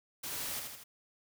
white noise with echo, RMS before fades -40 dBFS, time 0.23-0.6 s, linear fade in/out 10 ms, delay 80 ms, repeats 3, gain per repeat -4 dB, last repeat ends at 0.84 s, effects none

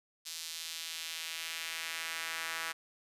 sawtooth tone with high-pass filter sweep, 163.6 Hz, E3, 13 cents flat, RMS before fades -40 dBFS, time 0.25-2.73 s, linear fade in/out 20 ms, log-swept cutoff 4400 to 1500 Hz, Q 1.3, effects resampled to 32000 Hz

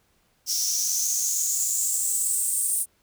white noise with high-pass filter sweep, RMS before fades -25 dBFS, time 0.46-2.86 s, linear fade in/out 50 ms, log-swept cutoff 5500 to 9200 Hz, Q 7.4, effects pink hiss -66 dBFS RMS until 3.02 s

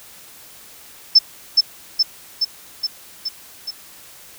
sine tone with echo, 5280 Hz, E8, 2 cents sharp, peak -5 dBFS, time 1.15-1.19 s, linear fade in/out 10 ms, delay 420 ms, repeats 6, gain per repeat -3 dB, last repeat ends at 3.71 s, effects white hiss -43 dBFS RMS until 4.38 s

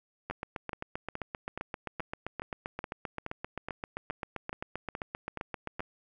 two click trains, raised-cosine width 0.5 ms, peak -20 / -21 dBFS, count 43 / 14, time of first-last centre 0.3-5.805 / 0.31-5.795 s, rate 7.63 / 2.37 Hz, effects none

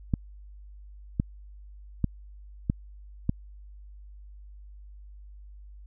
clicks, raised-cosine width 5 ms, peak -11 dBFS, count 5, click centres 0.138 / 1.199 / 2.043 / 2.699 / 3.294 s, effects added 50 Hz sine -44 dBFS peak until 5.86 s

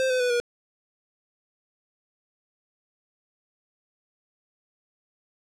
square tone with pitch steps, 523.3 / 508.4 / 493.9 / 479.9 Hz, C5 / C5 / B4 / B4, 0 / -50 / 0 / -50 cents, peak -22 dBFS, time 0-0.4 s, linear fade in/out 0 ms, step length 100 ms, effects low-pass 8000 Hz 12 dB/octave

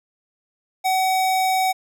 square tone, 754 Hz, F#5, 32 cents sharp, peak -18 dBFS, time 0.84-1.73 s, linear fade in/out 20 ms, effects none

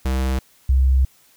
square / sine tone pair in turn, 65.41 / 65.69 Hz, C2 / C2, 0 / +7 cents, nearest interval unison, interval 7 cents, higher second, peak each -19 / -12 dBFS, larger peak second, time 0.05-0.39 / 0.69-1.05 s, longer second, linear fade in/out 5 ms, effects white hiss -55 dBFS RMS until 1.36 s

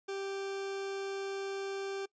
40% pulse tone, 392 Hz, G4, in tune, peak -35 dBFS, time 0.08-2.06 s, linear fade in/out 10 ms, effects noise-tail reverb RT60 0.1 s tail -22 dB re dry + resampled to 16000 Hz

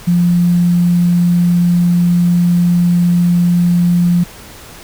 sine tone with quantisation, 174.61 Hz, F3, in tune, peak -8 dBFS, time 0.07-4.24 s, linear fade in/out 10 ms, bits 6, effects pink hiss -35 dBFS RMS until 4.83 s

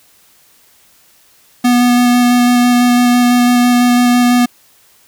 square tone with vibrato, 244.3 Hz, B3, 19 cents flat, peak -8 dBFS, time 1.64-4.46 s, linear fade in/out 10 ms, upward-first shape square, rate 6 Hz, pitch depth 8 cents each way, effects white hiss -49 dBFS RMS until 5.07 s

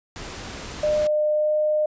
pink noise, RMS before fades -35 dBFS, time 0.16-1.07 s, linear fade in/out 0 ms
sine tone with pitch glide, 605 to 608.9 Hz, D#5 to D#5, -49 to -38 cents, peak -18 dBFS, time 0.83-1.86 s, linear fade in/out 5 ms, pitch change +11 cents, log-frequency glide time 1.33-1.53 s
effects resampled to 16000 Hz

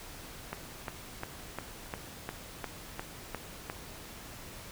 click train, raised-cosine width 0.5 ms, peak -20 dBFS, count 10, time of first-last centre 0.53-3.699 s, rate 2.84 Hz, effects pink hiss -47 dBFS RMS until 4.71 s

